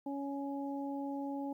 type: harmonic tone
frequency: 279.1 Hz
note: C#4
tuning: 12 cents sharp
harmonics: 1 / 2 / 3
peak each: -37 / -45 / -44 dBFS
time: 0.06-1.53 s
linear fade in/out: 5 ms
effects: 12-bit